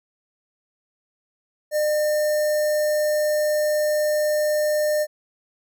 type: tone with notch filter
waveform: square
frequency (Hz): 604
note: D5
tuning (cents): +48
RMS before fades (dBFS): -21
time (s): 1.71-5.07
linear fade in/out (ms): 50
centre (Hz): 3000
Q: 0.73
effects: none